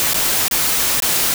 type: noise with dropouts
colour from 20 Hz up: white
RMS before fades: -17 dBFS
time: 0-1.34 s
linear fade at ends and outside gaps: 1 ms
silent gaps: 0.134-0.143 / 0.482-0.511 / 1.002-1.022 s
effects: none